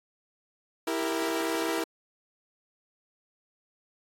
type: chord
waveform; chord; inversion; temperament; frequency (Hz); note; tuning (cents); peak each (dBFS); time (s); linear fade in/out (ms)
sawtooth; E diminished; none; equal with one note detuned; 329.6 / 394.7 / 466.2; E4 / G4 / Bb4; 0 / +12 / 0; -26 / -31 / -29; 0.87-1.84; 5
effects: AAC 48 kbps